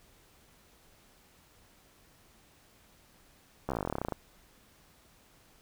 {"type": "slowing click train", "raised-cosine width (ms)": 1, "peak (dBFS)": -18, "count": 19, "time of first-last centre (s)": [3.69, 4.123], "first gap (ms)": 14, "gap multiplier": 1.06, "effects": ["pink hiss -62 dBFS RMS until 5.61 s"]}